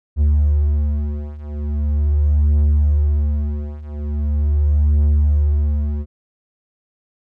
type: beating tone pair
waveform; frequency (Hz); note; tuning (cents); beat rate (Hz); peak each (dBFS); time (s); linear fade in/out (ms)
triangle; 73.42 / 73.83; D2 / D2; 0 / +10; 0.41; -16 / -14; 0.16-6.06; 50
effects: none